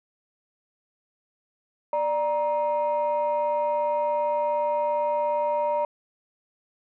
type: tone pair together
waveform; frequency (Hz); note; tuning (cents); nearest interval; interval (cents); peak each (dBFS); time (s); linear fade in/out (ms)
sine; 592.1 / 941; D5 / A#5; +14 / +16; minor sixth; 802; -23 / -24; 1.93-5.85; 2
effects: tanh soft clip ceiling -17 dBFS